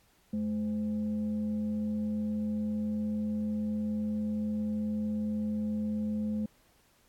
sine tone with frequency modulation, 213.7 Hz, G#3, 50 cents sharp, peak -29 dBFS, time 0.33-6.46 s, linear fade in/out 5 ms, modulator 302 Hz, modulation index 0.32, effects pink hiss -66 dBFS RMS until 7.08 s + AAC 64 kbps

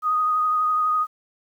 sine tone with vibrato, 1244.5 Hz, D#6, in tune, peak -18 dBFS, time 0.02-1.07 s, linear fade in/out 50 ms, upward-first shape triangle, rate 12 Hz, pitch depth 22 cents each way, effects 9-bit

